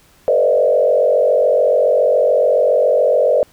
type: tone with frequency modulation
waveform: sine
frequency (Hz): 552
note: C#5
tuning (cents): -7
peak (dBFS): -10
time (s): 0.28-3.43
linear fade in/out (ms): 0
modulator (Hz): 47.1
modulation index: 1.8
effects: pink hiss -51 dBFS RMS until 3.52 s